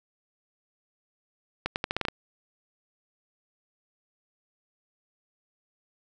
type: accelerating click train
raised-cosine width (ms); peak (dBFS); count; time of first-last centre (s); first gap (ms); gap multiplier
0.3; -11; 8; 1.66-2.084; 99; 0.83
effects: none